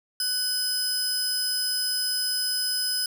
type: tone pair together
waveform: sawtooth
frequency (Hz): 1500 / 5055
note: F#6 / D#8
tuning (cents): +23 / +27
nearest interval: octave + major sixth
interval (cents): 2104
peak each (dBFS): -32 / -22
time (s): 0.2-3.06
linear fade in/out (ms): 2
effects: none